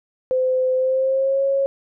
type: tone with pitch glide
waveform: sine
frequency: 514 to 547.7 Hz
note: C5 to C#5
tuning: -31 to -21 cents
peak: -16 dBFS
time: 0.31-1.66 s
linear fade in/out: 0 ms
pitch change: +110 cents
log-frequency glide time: 0.75-1.43 s
effects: none